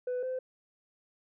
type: tone pair in turn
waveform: sine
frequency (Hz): 498.6 / 513.8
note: B4 / C5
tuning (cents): +16 / -32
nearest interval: minor second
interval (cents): 52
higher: second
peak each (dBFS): -28 / -30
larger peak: first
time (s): 0.07-0.23 / 0.23-0.39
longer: neither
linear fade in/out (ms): 5
effects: tanh soft clip ceiling -29 dBFS